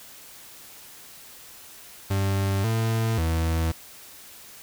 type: tone with pitch steps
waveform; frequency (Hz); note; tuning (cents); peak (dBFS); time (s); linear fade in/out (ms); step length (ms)
40% pulse; 97.9 / 112.6 / 81.5; G2 / A2 / E2; -2 / +40 / -19; -21; 2.1-3.72; 10; 540
effects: white hiss -46 dBFS RMS until 4.62 s